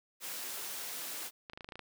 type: high-pass noise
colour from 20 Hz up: white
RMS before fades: -41 dBFS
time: 0.2-1.31 s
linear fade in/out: 50 ms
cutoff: 240 Hz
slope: 12 dB/octave
type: clicks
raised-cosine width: 0.3 ms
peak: -29 dBFS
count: 9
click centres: 1.498 / 1.534 / 1.575 / 1.608 / 1.645 / 1.689 / 1.722 / 1.756 / 1.793 s
effects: none